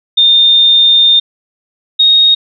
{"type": "tone pair in turn", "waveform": "sine", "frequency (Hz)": [3630, 3732], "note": ["A#7", "A#7"], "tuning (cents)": [-47, 1], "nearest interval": "unison", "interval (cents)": 48, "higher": "second", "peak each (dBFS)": -4, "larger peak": "neither", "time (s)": [[0.17, 1.2], [1.99, 2.35]], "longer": "first", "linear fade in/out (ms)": 10, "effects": []}